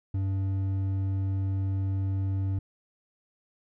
triangle tone with hard clipping, 96.6 Hz, G2, 25 cents flat, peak -27 dBFS, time 0.14-2.59 s, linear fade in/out 5 ms, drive 9 dB, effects none

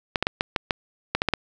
clicks, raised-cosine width 0.3 ms, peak -5 dBFS, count 10, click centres 0.158 / 0.226 / 0.269 / 0.409 / 0.562 / 0.708 / 1.15 / 1.219 / 1.287 / 1.337 s, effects none

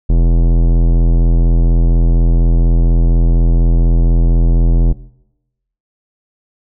sine tone with tanh clipping, 42.09 Hz, E1, 37 cents sharp, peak -9 dBFS, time 0.09-4.93 s, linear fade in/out 10 ms, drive 18 dB, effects noise-tail reverb RT60 0.9 s tail -20 dB re dry

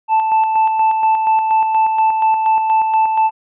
triangle tone with tremolo, 880 Hz, A5, in tune, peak -8 dBFS, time 0.08-3.31 s, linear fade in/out 50 ms, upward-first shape square, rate 4.2 Hz, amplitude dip 40%, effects resampled to 8000 Hz

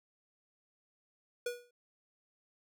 square tone with exponential decay, 484.7 Hz, B4, 32 cents flat, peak -32 dBFS, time 1.46-1.71 s, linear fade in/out 5 ms, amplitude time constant 53 ms, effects none

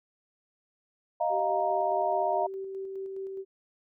sine chord, Eb suspended second, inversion none, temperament just, 622.3 / 700 / 933.4 Hz, Eb5 / F5 / Bb5, 0 / +4 / +2 cents, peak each -29 / -28 / -31 dBFS, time 1.2-2.47 s, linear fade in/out 10 ms
sine tone with tremolo, 386.2 Hz, G4, 26 cents flat, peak -33 dBFS, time 1.29-3.45 s, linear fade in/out 50 ms, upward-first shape square, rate 4.8 Hz, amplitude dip 25%
effects none

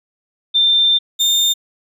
sine / 35% pulse tone pair in turn, 3583 / 3623 Hz, A7 / A7, +31 / +50 cents, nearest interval unison, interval 19 cents, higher second, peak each -10 dBFS, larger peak neither, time 0.54-0.99 / 1.19-1.54 s, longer first, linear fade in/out 20 ms, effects resampled to 32000 Hz

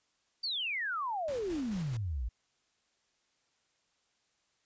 sine exponential sweep, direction down, 4742 to 52.5 Hz, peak -32 dBFS, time 0.43-2.29 s, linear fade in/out 10 ms
pink noise with tremolo, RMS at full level -47 dBFS, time 1.28-1.97 s, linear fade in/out 2 ms, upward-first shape square, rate 4.6 Hz, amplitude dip 35%
effects white hiss -75 dBFS RMS until 4.65 s + resampled to 16000 Hz

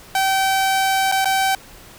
sawtooth tone with dropouts, 771 Hz, G5, 29 cents flat, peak -12 dBFS, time 0.15-1.55 s, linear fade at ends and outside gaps 2 ms, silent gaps 1.116-1.122 / 1.246-1.255 s, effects pink hiss -43 dBFS RMS until 1.98 s

